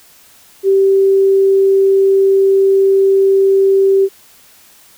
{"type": "tone", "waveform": "sine", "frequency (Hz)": 389, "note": "G4", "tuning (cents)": -13, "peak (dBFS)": -7, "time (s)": [0.63, 4.09], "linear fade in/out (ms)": 50, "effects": ["white hiss -45 dBFS RMS until 4.97 s"]}